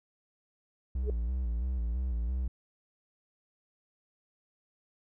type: tone with vibrato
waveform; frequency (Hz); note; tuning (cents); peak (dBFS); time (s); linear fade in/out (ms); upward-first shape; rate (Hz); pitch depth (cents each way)
triangle; 60.5; B1; -35; -27; 0.95-2.48; 5; square; 3; 87
type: tone with exponential growth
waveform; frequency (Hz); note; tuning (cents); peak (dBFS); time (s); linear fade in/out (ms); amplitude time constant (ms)
sine; 419.9; G#4; +19; -28; 1.01-1.1; 2; 18
effects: none